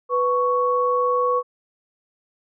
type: tone pair together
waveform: sine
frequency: 495.2 / 1111.7 Hz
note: B4 / C#6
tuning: +5 / +5 cents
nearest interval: octave + major second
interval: 1400 cents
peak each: -20 dBFS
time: 0.09-1.43 s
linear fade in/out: 50 ms
effects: none